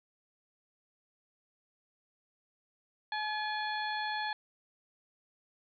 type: harmonic tone with a mistuned harmonic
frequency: 853 Hz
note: G#5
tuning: 46 cents sharp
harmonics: 1 / 2 / 3 / 4 / 5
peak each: -35 / -37 / -47 / -43 / -44 dBFS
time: 3.12-4.33 s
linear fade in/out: 2 ms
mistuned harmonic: 3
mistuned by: -85 cents
effects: none